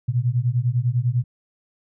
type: beating tone pair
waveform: sine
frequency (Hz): 117.5 / 127.5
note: A#2 / C3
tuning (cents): +14 / -44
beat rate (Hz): 10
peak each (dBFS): -21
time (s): 0.08-1.24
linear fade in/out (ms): 10
effects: none